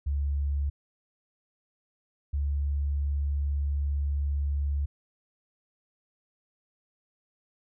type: tone pair in turn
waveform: sine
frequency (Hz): 71 / 71.28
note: C#2 / C#2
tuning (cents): +42 / +49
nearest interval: unison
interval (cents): 7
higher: second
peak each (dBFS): -25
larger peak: neither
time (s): 0.06-0.7 / 2.33-4.86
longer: second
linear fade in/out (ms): 10
effects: none